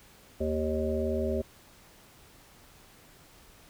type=harmonic tone with a mistuned harmonic; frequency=77.78 Hz; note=D#2; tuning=in tune; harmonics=1 / 3 / 5 / 7 / 8; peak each=-33 / -33 / -32 / -34 / -35 dBFS; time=0.4-1.42 s; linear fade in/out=10 ms; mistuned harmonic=1; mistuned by=-16 cents; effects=pink hiss -56 dBFS RMS until 3.69 s